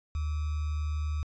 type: tone with sample-and-hold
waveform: sine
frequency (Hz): 76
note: D#2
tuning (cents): -40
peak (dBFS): -28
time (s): 0.15-1.23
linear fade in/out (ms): 0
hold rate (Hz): 1225
effects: resampled to 16000 Hz